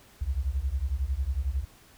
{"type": "beating tone pair", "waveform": "sine", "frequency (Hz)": [61.74, 72.74], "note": ["B1", "D2"], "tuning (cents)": [0, -16], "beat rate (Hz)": 11, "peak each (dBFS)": -29, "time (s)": [0.21, 1.65], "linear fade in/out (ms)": 10, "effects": ["pink hiss -56 dBFS RMS until 1.97 s"]}